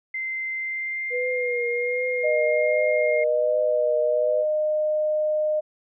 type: tone with pitch glide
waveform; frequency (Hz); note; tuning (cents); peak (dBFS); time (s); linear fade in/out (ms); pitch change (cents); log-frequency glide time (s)
sine; 2078 to 2128; C7 to C7; -12 to +29; -26; 0.14-3.24; 5; +41; 0.55-1.61
type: tone with vibrato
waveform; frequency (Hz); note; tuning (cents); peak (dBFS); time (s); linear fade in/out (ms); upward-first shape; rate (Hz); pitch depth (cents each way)
sine; 490.3; B4; -13; -24; 1.1-4.45; 50; triangle; 1.3; 52
type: tone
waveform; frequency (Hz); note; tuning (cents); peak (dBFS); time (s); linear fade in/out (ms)
sine; 612; D#5; -29; -20; 2.23-5.61; 20
effects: none